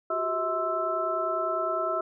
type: tone cluster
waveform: sine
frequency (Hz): 360.9 / 390.8 / 645 / 1047 / 1320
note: F#4 / G4 / E5 / C6 / E6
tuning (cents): -43 / -5 / -38 / +1 / +2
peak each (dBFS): -35 / -37 / -29 / -38 / -29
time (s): 0.1-2.01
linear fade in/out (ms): 5
effects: none